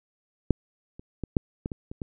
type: clicks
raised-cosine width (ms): 3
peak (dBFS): -6 / -29 / -18 / -7 / -17 / -20 / -24 / -20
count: 8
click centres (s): 0.507 / 0.995 / 1.237 / 1.368 / 1.659 / 1.718 / 1.915 / 2.018
effects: none